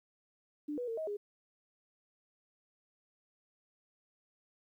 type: tone with pitch steps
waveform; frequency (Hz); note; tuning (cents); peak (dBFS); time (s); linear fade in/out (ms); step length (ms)
sine; 296.4 / 489.7 / 455.4 / 633 / 411.4; D4 / B4 / A#4 / D#5 / G#4; +16 / -15 / -40 / +30 / -16; -35; 0.68-1.17; 10; 98
effects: 12-bit